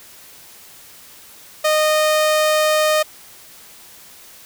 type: tone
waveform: sawtooth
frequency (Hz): 616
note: D#5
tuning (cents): -17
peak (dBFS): -10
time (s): 1.64-3.03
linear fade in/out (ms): 10
effects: white hiss -43 dBFS RMS until 4.45 s